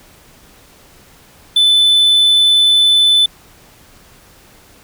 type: tone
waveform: triangle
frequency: 3509 Hz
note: A7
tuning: 5 cents flat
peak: -6 dBFS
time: 1.56-3.26 s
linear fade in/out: 5 ms
effects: pink hiss -45 dBFS RMS until 4.83 s